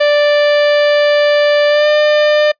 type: tone with pitch glide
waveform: 45% pulse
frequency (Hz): 587.3 to 599.6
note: D5 to D5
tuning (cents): 0 to +36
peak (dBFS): -8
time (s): 0-2.52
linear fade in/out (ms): 10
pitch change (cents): +36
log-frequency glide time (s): 1.68-1.88
effects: noise-tail reverb RT60 0.1 s tail -24 dB re dry + resampled to 11025 Hz